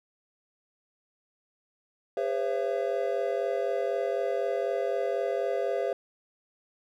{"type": "tone cluster", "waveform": "triangle", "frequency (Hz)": [404.6, 503, 547, 673], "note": ["G#4", "B4", "C#5", "E5"], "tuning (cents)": [-45, 32, -23, 36], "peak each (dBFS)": -30, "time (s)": [2.17, 5.93], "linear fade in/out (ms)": 2, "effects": []}